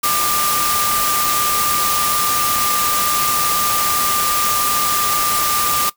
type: tone in noise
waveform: sine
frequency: 1195 Hz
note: D6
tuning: 30 cents sharp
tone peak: -18 dBFS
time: 0.03-5.9 s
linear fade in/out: 10 ms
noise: white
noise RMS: -19 dBFS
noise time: 0.03-5.9 s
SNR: -2 dB
effects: noise-tail reverb RT60 0.1 s tail -18 dB re dry